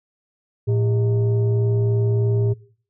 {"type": "tone pair together", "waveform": "sine", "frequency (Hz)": [112.7, 401.3], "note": ["A2", "G4"], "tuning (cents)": [42, 41], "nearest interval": "octave + minor seventh", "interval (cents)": 2199, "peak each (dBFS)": [-15, -22], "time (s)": [0.67, 2.54], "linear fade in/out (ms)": 20, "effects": ["noise-tail reverb RT60 0.5 s tail -22 dB re dry", "tanh soft clip ceiling -13 dBFS"]}